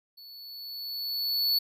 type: tone with level ramp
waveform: square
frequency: 4435 Hz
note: C#8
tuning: in tune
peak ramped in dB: -47 to -22 dBFS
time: 0.17-1.59 s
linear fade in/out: 10 ms
effects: none

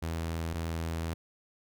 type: tone pair in turn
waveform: sawtooth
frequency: 82.2 / 82.2 Hz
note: E2 / E2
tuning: -4 / -4 cents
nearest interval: unison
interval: 0 cents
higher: neither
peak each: -28 dBFS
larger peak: neither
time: 0.02-0.54 / 0.54-1.14 s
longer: second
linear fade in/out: 10 ms
effects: none

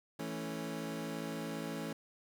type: chord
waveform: 25% pulse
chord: A major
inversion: second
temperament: equal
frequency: 164.81 / 220 / 277.2 Hz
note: E3 / A3 / C#4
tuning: 0 / 0 / 0 cents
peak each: -39 / -39 / -39 dBFS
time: 0.19-1.93 s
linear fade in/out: 5 ms
effects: none

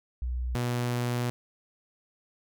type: tone pair in turn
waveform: sine / sawtooth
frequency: 61.74 / 121.64 Hz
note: B1 / B2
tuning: 0 / -26 cents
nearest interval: octave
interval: 1174 cents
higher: second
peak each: -28 / -23 dBFS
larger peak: second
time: 0.22-0.55 / 0.55-1.3 s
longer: second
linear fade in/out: 0 ms
effects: none

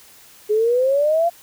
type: exponential sweep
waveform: sine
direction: up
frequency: 415.3 to 698.5 Hz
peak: -14 dBFS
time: 0.49-1.3 s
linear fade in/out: 20 ms
effects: white hiss -47 dBFS RMS until 1.42 s

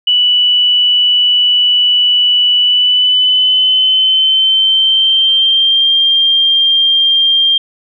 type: tone with pitch glide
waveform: sine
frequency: 2960 to 3191 Hz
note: F#7 to G7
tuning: 0 to +30 cents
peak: -7 dBFS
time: 0.07-7.58 s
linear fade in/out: 5 ms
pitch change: +130 cents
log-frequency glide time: 2.58-5.91 s
effects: none

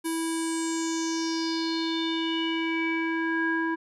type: tone with low-pass filter sweep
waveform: square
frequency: 327.2 Hz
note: E4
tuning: 13 cents flat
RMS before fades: -28 dBFS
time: 0.04-3.76 s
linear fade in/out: 20 ms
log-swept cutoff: 11000 to 1400 Hz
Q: 5.8
effects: none

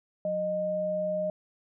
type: tone pair together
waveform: sine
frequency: 181.9 / 616.4 Hz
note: F#3 / D#5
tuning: -29 / -16 cents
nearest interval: octave + major sixth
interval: 2113 cents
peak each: -37 / -27 dBFS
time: 0.25-1.3 s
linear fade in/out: 2 ms
effects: none

